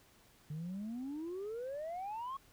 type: exponential sweep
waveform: sine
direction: up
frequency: 146.83 to 1114 Hz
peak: -37 dBFS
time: 0.5-2.37 s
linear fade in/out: 5 ms
effects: tanh soft clip ceiling -37 dBFS + pink hiss -65 dBFS RMS until 2.52 s